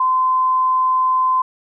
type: tone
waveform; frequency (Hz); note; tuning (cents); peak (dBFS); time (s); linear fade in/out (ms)
sine; 1030; C6; -28; -13; 0-1.42; 5
effects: none